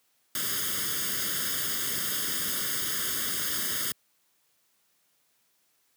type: noise with comb filter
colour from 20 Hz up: white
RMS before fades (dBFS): -30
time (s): 0.35-3.92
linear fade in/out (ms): 2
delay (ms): 0.6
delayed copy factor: +1
effects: white hiss -70 dBFS RMS until 5.96 s + high-pass 100 Hz 12 dB/octave